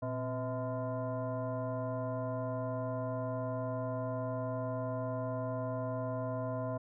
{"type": "tone with frequency modulation", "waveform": "sine", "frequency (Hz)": 261.6, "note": "C4", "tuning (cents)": 0, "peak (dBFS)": -33, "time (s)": [0.02, 6.78], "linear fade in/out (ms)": 10, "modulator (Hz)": 381, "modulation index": 1.7, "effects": []}